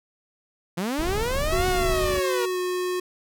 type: linear two-way sweep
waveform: sawtooth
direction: up then down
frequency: 163.2 to 740 to 466.7 Hz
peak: -21 dBFS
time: 0.77-2.46 s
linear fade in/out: 10 ms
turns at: 1.67 s
type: noise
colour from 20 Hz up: brown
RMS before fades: -28 dBFS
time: 0.98-2.2 s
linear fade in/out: 20 ms
type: tone with pitch glide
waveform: square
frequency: 370 to 362.8 Hz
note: F#4 to F#4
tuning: 0 to -34 cents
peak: -25 dBFS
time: 1.52-3 s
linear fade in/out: 5 ms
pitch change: -34 cents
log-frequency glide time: 2.46-2.59 s
effects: none